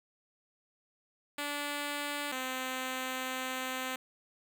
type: tone pair in turn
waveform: 5% pulse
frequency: 290 / 258.4 Hz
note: D4 / C4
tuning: -22 / -21 cents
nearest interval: major second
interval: 199 cents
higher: first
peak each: -23 / -23 dBFS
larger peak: neither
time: 1.38-2.32 / 2.32-3.96 s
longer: second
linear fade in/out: 5 ms
effects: none